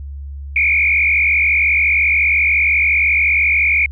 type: tone with frequency modulation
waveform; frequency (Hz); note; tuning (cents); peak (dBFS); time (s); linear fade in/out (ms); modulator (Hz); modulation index
sine; 2299; D7; -37; -11; 0.56-3.86; 2; 45.7; 2.9
effects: added 70 Hz sine -26 dBFS peak until 3.91 s